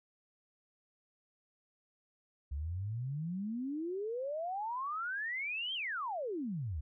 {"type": "exponential two-way sweep", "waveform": "sine", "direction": "up then down", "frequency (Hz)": [67.3, 3227, 67.3], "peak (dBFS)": -35, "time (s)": [2.51, 6.81], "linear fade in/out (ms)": 10, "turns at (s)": 5.74, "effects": []}